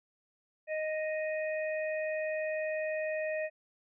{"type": "harmonic tone", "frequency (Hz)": 622, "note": "D#5", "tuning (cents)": -1, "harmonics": [1, 3, 4], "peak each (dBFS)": [-32, -40, -42], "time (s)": [0.67, 3.5], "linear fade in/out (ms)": 50, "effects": []}